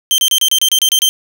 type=tone bursts; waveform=sawtooth; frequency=3136 Hz; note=G7; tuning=in tune; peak=-6 dBFS; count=10; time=0.11-1.09 s; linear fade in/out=0 ms; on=71 ms; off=30 ms; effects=none